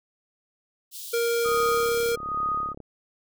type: high-pass noise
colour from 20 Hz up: white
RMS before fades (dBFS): -38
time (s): 0.91-2.15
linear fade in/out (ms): 50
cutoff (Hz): 3100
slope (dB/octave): 48
type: tone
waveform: square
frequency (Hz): 467.9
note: A#4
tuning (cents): +6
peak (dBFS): -23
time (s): 1.13-2.16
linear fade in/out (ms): 10
type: tone with tremolo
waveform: sine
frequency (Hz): 1244.5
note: D#6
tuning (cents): 0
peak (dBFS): -23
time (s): 1.44-2.74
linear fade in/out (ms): 20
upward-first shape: sine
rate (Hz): 1.2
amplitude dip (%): 95
type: click train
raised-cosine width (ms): 2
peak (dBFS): -28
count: 48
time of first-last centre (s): 1.46-2.803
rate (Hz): 35
effects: none